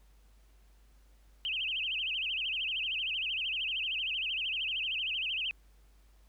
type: tone with vibrato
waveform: sine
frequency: 2830 Hz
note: F7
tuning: 22 cents sharp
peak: -31 dBFS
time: 1.45-5.51 s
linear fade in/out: 0 ms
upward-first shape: sine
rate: 13 Hz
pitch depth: 210 cents each way
effects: added 50 Hz sine -58 dBFS peak until 6.28 s + pink hiss -70 dBFS RMS until 6.28 s